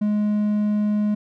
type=tone; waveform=triangle; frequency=209.4 Hz; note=G#3; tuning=15 cents sharp; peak=-16 dBFS; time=0.01-1.15 s; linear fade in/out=10 ms; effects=none